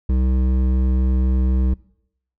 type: tone with hard clipping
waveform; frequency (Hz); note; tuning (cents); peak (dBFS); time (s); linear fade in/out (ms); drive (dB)
sine; 64; C2; -38; -17; 0.09-1.74; 5; 11
effects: noise-tail reverb RT60 0.7 s tail -22 dB re dry